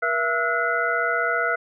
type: tone cluster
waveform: sine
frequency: 478.1 / 670 / 1314 / 1449 / 2036 Hz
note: A#4 / E5 / E6 / F#6 / C7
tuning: +44 / +28 / -6 / -37 / -48 cents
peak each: -29 / -27 / -27 / -23 / -30 dBFS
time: 0.02-1.56 s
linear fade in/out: 10 ms
effects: none